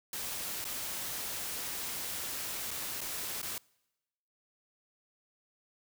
white noise with dropouts, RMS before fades -38 dBFS, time 0.13-3.58 s, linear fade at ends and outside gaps 2 ms, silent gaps 0.643-0.651 / 2.708-2.712 / 3.007-3.014 / 3.417-3.428 s, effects noise-tail reverb RT60 1.0 s tail -26 dB re dry

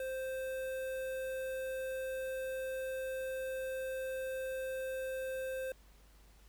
square tone with notch filter, 523.3 Hz, C5, in tune, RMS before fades -39 dBFS, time 0-5.72 s, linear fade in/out 2 ms, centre 5100 Hz, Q 0.82, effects added 50 Hz sine -59 dBFS peak until 6.48 s + pink hiss -66 dBFS RMS until 6.48 s

